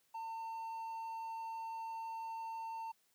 triangle tone, 903 Hz, A5, 45 cents sharp, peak -39 dBFS, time 0.14-2.92 s, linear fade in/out 10 ms, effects white hiss -75 dBFS RMS until 3.14 s + high-pass 80 Hz 12 dB/octave

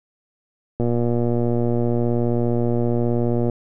click train, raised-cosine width 2 ms, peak -9 dBFS, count 322, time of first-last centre 0.8-3.497 s, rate 119 Hz, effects none

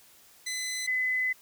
15% pulse / sine tone pair in turn, 2018 / 2018 Hz, B6 / B6, +37 / +37 cents, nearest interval unison, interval 0 cents, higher neither, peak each -25 dBFS, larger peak neither, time 0.46-0.87 / 0.87-1.33 s, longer second, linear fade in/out 10 ms, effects white hiss -57 dBFS RMS until 1.41 s

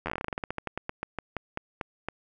slowing click train, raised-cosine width 0.5 ms, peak -16 dBFS, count 25, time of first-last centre 0.06-2.086 s, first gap 11 ms, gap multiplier 1.15, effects none

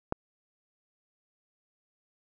click, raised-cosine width 1 ms, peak -14 dBFS, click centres 0.124 s, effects none

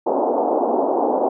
white band-pass noise, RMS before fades -19 dBFS, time 0.06-1.29 s, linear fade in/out 10 ms, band 250 to 870 Hz, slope 48 dB/octave, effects none

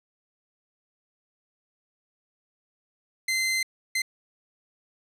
sawtooth tone bursts at uneven times, 2070 Hz, C7, 19 cents flat, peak -20 dBFS, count 2, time 3.28-3.63 / 3.95-4.02 s, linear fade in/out 5 ms, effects low-pass 11000 Hz 12 dB/octave

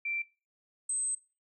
sine tone pair in turn, 2349 / 8227 Hz, D7 / C9, 0 / -30 cents, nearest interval octave + minor seventh, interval 2170 cents, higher second, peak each -32 / -29 dBFS, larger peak second, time 0.05-0.22 / 0.89-1.15 s, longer second, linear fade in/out 5 ms, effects noise-tail reverb RT60 0.3 s tail -17 dB re dry

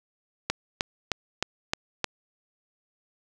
click train, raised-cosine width 0.2 ms, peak -7 dBFS, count 6, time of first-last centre 0.5-2.043 s, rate 3.24 Hz, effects none

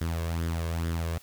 sawtooth tone with flanger, 83.1 Hz, E2, 15 cents sharp, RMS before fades -30 dBFS, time 0.01-1.18 s, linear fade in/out 0 ms, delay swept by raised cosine 0.58 to 1.88 ms, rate 2.3 Hz, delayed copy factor +0.55, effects white hiss -55 dBFS RMS until 1.22 s

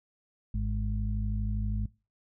harmonic tone, 52.5 Hz, G#1, 19 cents sharp, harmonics 1 / 2 / 4, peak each -29 / -33 / -37 dBFS, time 0.54-1.86 s, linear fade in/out 5 ms, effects noise-tail reverb RT60 0.3 s tail -22 dB re dry

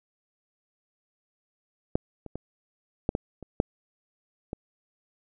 clicks, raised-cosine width 2 ms, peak -9 / -26 / -21 / -10 / -13 / -27 / -7 / -19 dBFS, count 8, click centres 1.955 / 2.263 / 2.356 / 3.091 / 3.151 / 3.427 / 3.601 / 4.531 s, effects none

